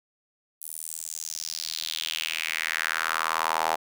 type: tone with high-pass filter sweep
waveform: sawtooth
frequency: 80.3 Hz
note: E2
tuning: 45 cents flat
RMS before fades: -30 dBFS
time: 0.61-3.76 s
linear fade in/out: 10 ms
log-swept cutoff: 11000 to 770 Hz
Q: 3.2
effects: none